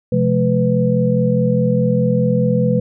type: tone cluster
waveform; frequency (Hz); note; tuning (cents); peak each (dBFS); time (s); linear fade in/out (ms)
sine; 129.2 / 174 / 213.8 / 496.9; C3 / F3 / A3 / B4; -21 / -6 / -49 / +11; -18; 0.12-2.8; 5
effects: none